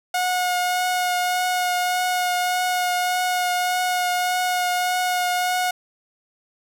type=tone with vibrato; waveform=sawtooth; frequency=724 Hz; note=F#5; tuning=38 cents flat; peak=-16 dBFS; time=0.14-5.71 s; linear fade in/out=5 ms; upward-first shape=triangle; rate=1.7 Hz; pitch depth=15 cents each way; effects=none

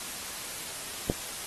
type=click; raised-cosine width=2 ms; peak=-12 dBFS; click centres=1.099 s; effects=white hiss -38 dBFS RMS until 1.46 s + AAC 32 kbps

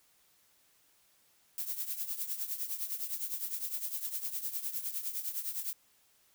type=noise with tremolo; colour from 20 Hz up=violet; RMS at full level=-34 dBFS; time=1.58-5.73 s; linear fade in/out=0 ms; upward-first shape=triangle; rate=9.8 Hz; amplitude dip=80%; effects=white hiss -68 dBFS RMS until 6.34 s

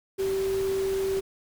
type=tone in noise; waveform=sine; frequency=386.3 Hz; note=G4; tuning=25 cents flat; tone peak=-24 dBFS; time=0.18-1.21 s; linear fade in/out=20 ms; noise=pink; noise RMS=-39 dBFS; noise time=0.18-1.21 s; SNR=+12 dB; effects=none

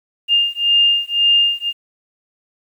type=beating tone pair; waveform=sine; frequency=2811 / 2812.9 Hz; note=F7 / F7; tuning=+11 / +12 cents; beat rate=1.9 Hz; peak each=-15 / -15 dBFS; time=0.28-1.73 s; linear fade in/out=50 ms; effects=8-bit

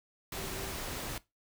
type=tone in noise; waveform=sine; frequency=388.8 Hz; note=G4; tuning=14 cents flat; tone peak=-46 dBFS; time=0.37-0.71 s; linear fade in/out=2 ms; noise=pink; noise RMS=-39 dBFS; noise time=0.32-1.18 s; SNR=-10 dB; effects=noise-tail reverb RT60 0.2 s tail -19 dB re dry

